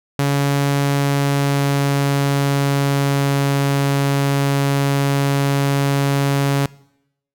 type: tone with pitch glide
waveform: sawtooth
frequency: 140.9 to 139.68 Hz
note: C#3 to C#3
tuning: +29 to +14 cents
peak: -11 dBFS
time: 0.19-6.66 s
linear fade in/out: 0 ms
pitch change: -15 cents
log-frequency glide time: 0.75-3.4 s
effects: noise-tail reverb RT60 0.8 s tail -22 dB re dry